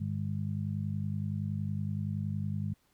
harmonic tone, 50.7 Hz, G#1, 41 cents flat, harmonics 2 / 3 / 4, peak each -34 / -36 / -37 dBFS, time 0-2.74 s, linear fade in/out 10 ms, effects pink hiss -71 dBFS RMS until 2.93 s

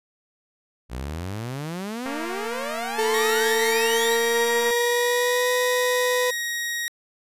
sawtooth exponential sweep, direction up, 57 to 4111 Hz, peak -25 dBFS, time 0.89-4.17 s, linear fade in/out 50 ms
click train, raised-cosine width 0.5 ms, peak -19 dBFS, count 615, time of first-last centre 2.06-4.707 s, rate 232 Hz
35% pulse tone with pitch glide, 438.6 to 498 Hz, A4 to B4, -6 to +14 cents, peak -19 dBFS, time 2.98-6.31 s, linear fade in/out 10 ms, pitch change +220 cents, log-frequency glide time 3.28-5.5 s
sawtooth tone, 1886 Hz, A#6, 20 cents sharp, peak -22 dBFS, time 3.14-6.88 s, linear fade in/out 0 ms
effects resampled to 32000 Hz

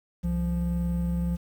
triangle tone pair together, 64.88 / 173.2 Hz, C2 / F3, -14 / -14 cents, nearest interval octave + perfect fourth, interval 1700 cents, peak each -27 / -24 dBFS, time 0.23-1.37 s, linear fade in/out 20 ms, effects 9-bit

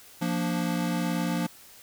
square chord, Bb major, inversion second, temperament equal, 174.61 / 233.1 / 293.7 Hz, F3 / Bb3 / D4, 0 / 0 / 0 cents, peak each -29 / -32 / -33 dBFS, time 0.21-1.47 s, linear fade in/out 10 ms, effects white hiss -51 dBFS RMS until 1.82 s

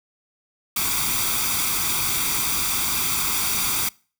white noise with comb filter, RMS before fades -23 dBFS, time 0.76-3.89 s, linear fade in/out 5 ms, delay 0.85 ms, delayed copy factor +0.7, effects noise-tail reverb RT60 0.4 s tail -24 dB re dry

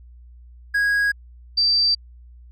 triangle / sine tone pair in turn, 1650 / 4667 Hz, G#6 / D8, -12 / -12 cents, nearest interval octave + tritone, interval 1800 cents, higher second, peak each -15 dBFS, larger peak neither, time 0.74-1.12 / 1.57-1.95 s, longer neither, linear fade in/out 10 ms, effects added 60 Hz sine -42 dBFS peak until 2.51 s

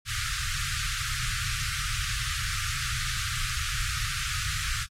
pink band-stop noise, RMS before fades -30 dBFS, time 0.05-4.87 s, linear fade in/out 50 ms, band 140 to 1200 Hz, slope 96 dB/octave, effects low-pass 9000 Hz 12 dB/octave + AAC 48 kbps

